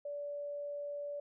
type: tone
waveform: sine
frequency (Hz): 578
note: D5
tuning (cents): -28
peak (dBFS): -38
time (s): 0.05-1.2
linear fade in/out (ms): 5
effects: none

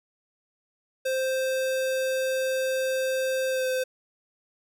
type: tone with pitch glide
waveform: square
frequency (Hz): 523.3 to 515.5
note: C5 to C5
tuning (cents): 0 to -26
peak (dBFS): -25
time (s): 1.05-3.84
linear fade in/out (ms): 10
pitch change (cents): -26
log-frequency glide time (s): 3.49-3.67
effects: none

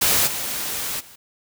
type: noise with level steps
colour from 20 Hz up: white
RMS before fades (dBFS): -18 / -27 / -45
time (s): 0.01-1.16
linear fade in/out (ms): 10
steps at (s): 0.26 / 0.99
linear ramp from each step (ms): 20
effects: none

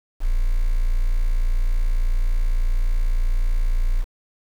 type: tone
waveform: sine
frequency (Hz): 29.14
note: A#0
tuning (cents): 0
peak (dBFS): -14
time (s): 0.2-4.05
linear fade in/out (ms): 50
effects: tanh soft clip ceiling -14 dBFS + 7-bit

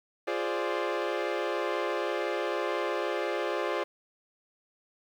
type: chord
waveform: sawtooth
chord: D half-diminished seventh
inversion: first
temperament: equal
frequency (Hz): 349.2 / 415.3 / 523.3 / 587.3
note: F4 / Ab4 / C5 / D5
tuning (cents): 0 / 0 / 0 / 0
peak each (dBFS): -30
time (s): 0.27-3.84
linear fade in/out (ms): 10
effects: low-pass 3000 Hz 12 dB/octave + 10-bit

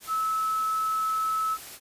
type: tone in noise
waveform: sine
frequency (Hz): 1300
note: E6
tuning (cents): -24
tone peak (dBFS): -24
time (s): 0.07-1.58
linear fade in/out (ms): 50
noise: white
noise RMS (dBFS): -42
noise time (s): 0-1.8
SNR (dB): +15
effects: resampled to 32000 Hz

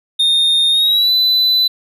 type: tone with pitch glide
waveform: triangle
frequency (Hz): 3668 to 4000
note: A#7 to B7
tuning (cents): -29 to +21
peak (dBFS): -9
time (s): 0.19-1.68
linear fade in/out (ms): 10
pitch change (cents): +150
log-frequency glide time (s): 0.7-1.12
effects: none

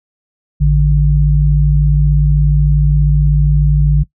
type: tone pair together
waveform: sine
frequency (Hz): 54.67 / 147.4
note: A1 / D3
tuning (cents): -10 / +7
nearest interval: octave + perfect fourth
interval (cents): 1717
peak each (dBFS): -10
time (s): 0.6-4.04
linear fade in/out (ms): 20
effects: noise-tail reverb RT60 0.1 s tail -19 dB re dry

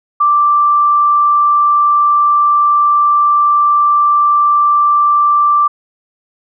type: tone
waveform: sine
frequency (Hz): 1174.7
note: D6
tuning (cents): 0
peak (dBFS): -7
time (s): 0.2-5.68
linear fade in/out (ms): 10
effects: none

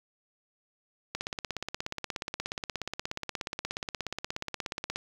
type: click train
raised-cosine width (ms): 0.2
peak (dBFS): -16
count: 65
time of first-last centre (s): 1.15-4.96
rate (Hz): 16.8
effects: 8-bit

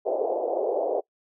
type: band-pass noise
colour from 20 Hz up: pink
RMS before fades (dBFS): -26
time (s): 0.05-1.01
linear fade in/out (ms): 20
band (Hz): 390 to 720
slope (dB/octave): 48
effects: noise-tail reverb RT60 0.1 s tail -22 dB re dry

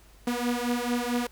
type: beating tone pair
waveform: sawtooth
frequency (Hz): 240 / 244.5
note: B3 / B3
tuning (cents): -49 / -17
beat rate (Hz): 4.5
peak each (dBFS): -25 / -25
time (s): 0.27-1.27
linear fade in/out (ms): 5
effects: added 50 Hz sine -53 dBFS peak until 1.31 s + pink hiss -58 dBFS RMS until 1.31 s

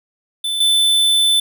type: tone pair in turn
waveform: square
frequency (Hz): 3520 / 3520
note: A7 / A7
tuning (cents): 0 / 0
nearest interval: unison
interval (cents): 0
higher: neither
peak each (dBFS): -19 / -12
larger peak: second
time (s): 0.44-0.6 / 0.6-1.4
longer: second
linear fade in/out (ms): 5
effects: none

